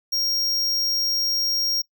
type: tone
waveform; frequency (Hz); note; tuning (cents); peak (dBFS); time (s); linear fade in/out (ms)
square; 5580; F8; -2; -21; 0.12-1.82; 10
effects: noise-tail reverb RT60 0.1 s tail -24 dB re dry